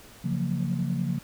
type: chord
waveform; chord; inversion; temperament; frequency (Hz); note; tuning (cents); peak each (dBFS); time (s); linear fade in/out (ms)
sine; Gb major seventh; second; equal with one note detuned; 138.59 / 174.61 / 185 / 228.8; Db3 / F3 / Gb3 / Bb3; 0 / 0 / 0 / -32; -29 / -28 / -33 / -32; 0.24-1.19; 10
effects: tanh soft clip ceiling -16 dBFS + pink hiss -50 dBFS RMS until 1.23 s